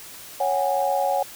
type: chord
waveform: sine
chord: C# suspended fourth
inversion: none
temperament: equal with one note detuned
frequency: 554.4 / 740 / 821.5 Hz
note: C#5 / F#5 / G#5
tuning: 0 / 0 / -19 cents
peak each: -24 dBFS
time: 0.4-1.23 s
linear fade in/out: 5 ms
effects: white hiss -41 dBFS RMS until 1.35 s